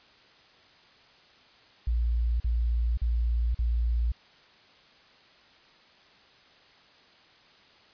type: tone bursts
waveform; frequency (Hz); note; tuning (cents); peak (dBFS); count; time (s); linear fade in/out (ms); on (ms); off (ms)
sine; 58.27; A#1; 0; -23; 4; 1.87-4.119; 5; 530; 43
effects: white hiss -57 dBFS RMS until 7.93 s + resampled to 11025 Hz